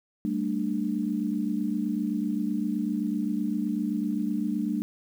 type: tone cluster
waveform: sine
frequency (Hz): 197.2 / 225 / 296.1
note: G3 / A3 / D4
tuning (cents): +11 / +39 / +14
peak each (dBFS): -30 / -29 / -30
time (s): 0.25-4.82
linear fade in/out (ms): 0
effects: 9-bit